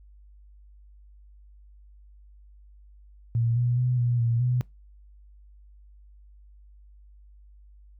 sine tone with pitch steps, 116.4 / 121.6 / 124.9 / 120.8 / 116.9 / 124.3 Hz, A#2 / B2 / B2 / B2 / A#2 / B2, -2 / -26 / +20 / -38 / +5 / +12 cents, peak -21 dBFS, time 3.35-4.61 s, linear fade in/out 0 ms, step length 210 ms, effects noise-tail reverb RT60 0.2 s tail -23 dB re dry + added 50 Hz sine -49 dBFS peak until 7.99 s

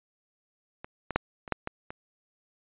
clicks, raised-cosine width 0.5 ms, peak -24 / -18 / -8 / -26 / -10 / -17 / -23 dBFS, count 7, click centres 0.845 / 1.107 / 1.16 / 1.478 / 1.523 / 1.674 / 1.905 s, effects resampled to 8000 Hz

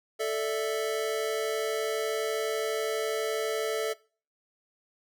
square chord, A suspended fourth, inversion none, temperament equal, 440 / 587.3 / 659.3 Hz, A4 / D5 / E5, 0 / 0 / 0 cents, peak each -30 / -36 / -35 dBFS, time 0.19-3.94 s, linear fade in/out 20 ms, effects noise-tail reverb RT60 0.4 s tail -22 dB re dry

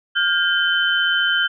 sine tone cluster, 1416 / 1591 / 3071 Hz, F6 / G6 / G7, +23 / +25 / -36 cents, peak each -20 dBFS, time 0.15-1.48 s, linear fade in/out 20 ms, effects none

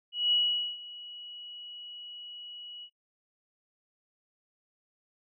sine tone with ADSR envelope, 2925 Hz, F#7, 21 cents flat, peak -22 dBFS, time 0.12-2.9 s, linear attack 200 ms, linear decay 450 ms, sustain -20 dB, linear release 69 ms, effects noise-tail reverb RT60 0.1 s tail -19 dB re dry

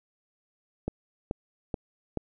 click train, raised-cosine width 2 ms, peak -16 dBFS, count 4, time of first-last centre 0.88-2.173 s, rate 2.32 Hz, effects none

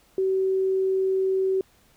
sine tone, 380.8 Hz, F#4, 50 cents sharp, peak -20 dBFS, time 0.18-1.61 s, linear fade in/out 2 ms, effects pink hiss -60 dBFS RMS until 1.96 s

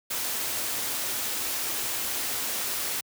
white band-stop noise, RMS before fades -30 dBFS, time 0.1-3.01 s, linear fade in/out 10 ms, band 130 to 200 Hz, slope 96 dB/octave, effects high-pass 80 Hz 12 dB/octave

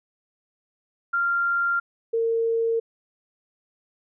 sine tone pair in turn, 1389 / 456.9 Hz, F6 / A#4, -10 / -35 cents, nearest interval octave + perfect fifth, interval 1925 cents, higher first, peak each -20 dBFS, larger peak neither, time 1.13-1.8 / 2.13-2.8 s, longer neither, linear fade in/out 10 ms, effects none

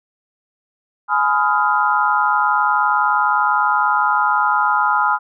sine chord, F half-diminished seventh, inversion first, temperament just, 838.1 / 1005.8 / 1257.2 / 1396.9 Hz, Ab5 / Cb6 / Eb6 / F6, +16 / +31 / +18 / 0 cents, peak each -19 dBFS, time 1.08-5.19 s, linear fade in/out 50 ms, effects none

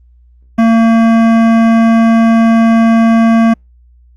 sine tone with hard clipping, 227.4 Hz, A#3, 43 cents flat, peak -7 dBFS, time 0.58-3.54 s, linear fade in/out 10 ms, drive 15 dB, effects added 60 Hz sine -41 dBFS peak until 4.16 s + Opus 24 kbps

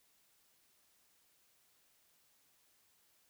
silence, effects white hiss -72 dBFS RMS until 3.29 s

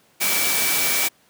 sine tone in noise, 2303 Hz, D7, 34 cents flat, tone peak -26 dBFS, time 0.2-1.09 s, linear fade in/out 20 ms, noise white, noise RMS -21 dBFS, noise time 0.2-1.09 s, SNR -8 dB, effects pink hiss -58 dBFS RMS until 1.29 s + high-pass 150 Hz 12 dB/octave

